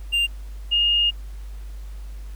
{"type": "tone pair in turn", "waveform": ["triangle", "sine"], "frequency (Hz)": [2794, 2841], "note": ["F7", "F7"], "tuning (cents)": [0, 29], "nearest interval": "unison", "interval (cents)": 29, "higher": "second", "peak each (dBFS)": -16, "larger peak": "neither", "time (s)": [[0.12, 0.27], [0.71, 1.11]], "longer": "second", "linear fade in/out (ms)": 20, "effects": ["added 50 Hz sine -32 dBFS peak until 2.35 s", "pink hiss -53 dBFS RMS until 2.35 s"]}